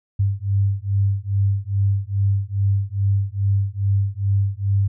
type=beating tone pair; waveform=sine; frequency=98 / 100.4 Hz; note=G2 / G2; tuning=0 / +42 cents; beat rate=2.4 Hz; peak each=-20 dBFS; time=0.19-4.88 s; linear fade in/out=10 ms; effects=none